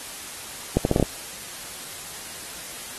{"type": "accelerating click train", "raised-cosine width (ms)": 2, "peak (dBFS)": -5, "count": 6, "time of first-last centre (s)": [0.77, 1.027], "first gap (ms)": 81, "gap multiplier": 0.77, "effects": ["white hiss -37 dBFS RMS until 2.98 s", "AAC 32 kbps"]}